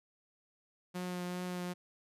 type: tone with vibrato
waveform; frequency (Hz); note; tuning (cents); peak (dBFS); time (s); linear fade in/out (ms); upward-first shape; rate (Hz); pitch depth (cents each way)
sawtooth; 179.4; F3; +47; -33; 0.94-1.74; 20; triangle; 2.5; 15
effects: resampled to 32000 Hz